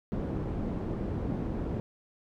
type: low-pass noise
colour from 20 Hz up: white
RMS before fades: -33 dBFS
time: 0.12-1.8 s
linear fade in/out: 0 ms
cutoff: 270 Hz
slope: 12 dB/octave
effects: none